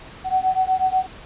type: beating tone pair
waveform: sine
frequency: 747 / 755.2 Hz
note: F#5 / F#5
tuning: +16 / +35 cents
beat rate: 8.2 Hz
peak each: -20 dBFS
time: 0.24-1.07 s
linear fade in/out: 50 ms
effects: pink hiss -41 dBFS RMS until 1.25 s + resampled to 8000 Hz